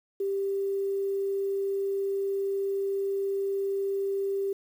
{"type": "tone", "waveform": "sine", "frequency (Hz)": 393.6, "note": "G4", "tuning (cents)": 7, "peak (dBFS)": -26, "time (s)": [0.2, 4.53], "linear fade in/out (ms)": 5, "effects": ["9-bit"]}